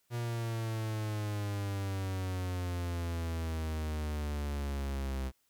45% pulse exponential sweep, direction down, 120 to 65.41 Hz, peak -33 dBFS, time 0.1-5.32 s, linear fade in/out 50 ms, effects white hiss -74 dBFS RMS until 5.49 s

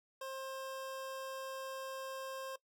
25% pulse tone, 531 Hz, C5, 25 cents sharp, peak -38 dBFS, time 0.21-2.56 s, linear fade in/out 5 ms, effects noise-tail reverb RT60 0.1 s tail -19 dB re dry

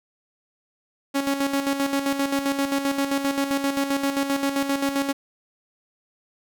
sawtooth tone with tremolo, 277.2 Hz, C#4, in tune, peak -16 dBFS, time 1.14-5.13 s, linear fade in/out 20 ms, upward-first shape square, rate 7.6 Hz, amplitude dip 55%, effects none

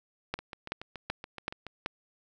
two click trains, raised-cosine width 0.3 ms, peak -15 / -24 dBFS, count 5 / 10, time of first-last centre 0.34-1.861 / 0.39-1.667 s, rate 2.63 / 7.05 Hz, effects none

